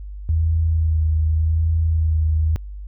sine tone with vibrato, 80 Hz, D#2, 49 cents sharp, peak -15 dBFS, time 0.29-2.56 s, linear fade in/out 0 ms, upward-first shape sine, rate 0.86 Hz, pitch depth 28 cents each way, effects added 50 Hz sine -30 dBFS peak until 2.87 s

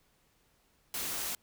white noise, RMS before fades -36 dBFS, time 0.94-1.35 s, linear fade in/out 2 ms, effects pink hiss -70 dBFS RMS until 1.42 s

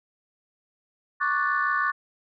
sine chord, D major seventh, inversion third, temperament equal, 1108.7 / 1174.7 / 1480 / 1760 Hz, C#6 / D6 / F#6 / A6, 0 / 0 / 0 / 0 cents, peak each -27 dBFS, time 1.2-1.92 s, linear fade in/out 20 ms, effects tanh soft clip ceiling -12 dBFS

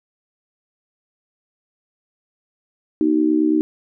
sine tone with amplitude modulation, 310.2 Hz, D#4, 5 cents flat, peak -10 dBFS, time 3.01-3.61 s, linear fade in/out 0 ms, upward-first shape sine, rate 69 Hz, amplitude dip 85%, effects none

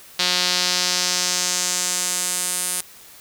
sawtooth tone with band-pass filter sweep, 180 Hz, F#3, 47 cents flat, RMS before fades -22 dBFS, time 0.19-2.81 s, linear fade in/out 5 ms, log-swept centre 4200 to 9900 Hz, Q 2.1, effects white hiss -45 dBFS RMS until 3.2 s

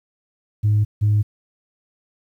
sine tone pair in turn, 105.2 / 104.83 Hz, G#2 / G#2, +23 / +17 cents, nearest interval unison, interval 6 cents, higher first, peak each -12 dBFS, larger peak neither, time 0.63-0.85 / 1.01-1.23 s, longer neither, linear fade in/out 20 ms, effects tanh soft clip ceiling -11 dBFS + 9-bit

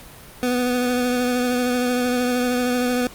25% pulse tone with vibrato, 247.6 Hz, B3, 5 cents sharp, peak -15 dBFS, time 0.43-3.07 s, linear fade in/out 0 ms, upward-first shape triangle, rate 13 Hz, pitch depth 25 cents each way, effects pink hiss -42 dBFS RMS until 3.14 s + Opus 48 kbps

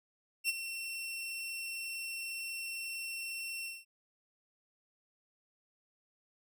sawtooth tone with ADSR envelope, 2711 Hz, E7, 48 cents sharp, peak -24 dBFS, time 0.44-3.85 s, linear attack 49 ms, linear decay 28 ms, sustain -11 dB, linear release 200 ms, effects none

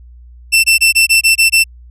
sawtooth tone bursts, 2680 Hz, E7, 28 cents sharp, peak -3 dBFS, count 8, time 0.52-1.641 s, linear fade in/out 20 ms, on 120 ms, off 23 ms, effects added 60 Hz sine -35 dBFS peak until 1.9 s + resampled to 32000 Hz

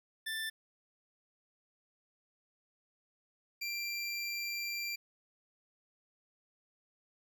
25% pulse tone pair in turn, 1772 / 2365 Hz, A6 / D7, +12 / +12 cents, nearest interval perfect fourth, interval 500 cents, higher second, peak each -32 / -32 dBFS, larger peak neither, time 0.26-0.5 / 3.61-4.96 s, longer second, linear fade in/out 10 ms, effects none

